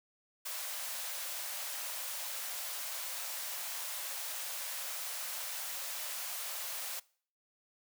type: high-pass noise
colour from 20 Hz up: white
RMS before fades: -40 dBFS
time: 0.45-7 s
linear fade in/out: 10 ms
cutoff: 510 Hz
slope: 96 dB/octave
effects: noise-tail reverb RT60 0.5 s tail -23 dB re dry